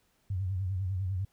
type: tone with vibrato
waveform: sine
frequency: 94.3 Hz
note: F#2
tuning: 33 cents sharp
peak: -29 dBFS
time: 0.3-1.25 s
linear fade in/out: 5 ms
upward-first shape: sine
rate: 10 Hz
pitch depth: 100 cents each way
effects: pink hiss -71 dBFS RMS until 1.32 s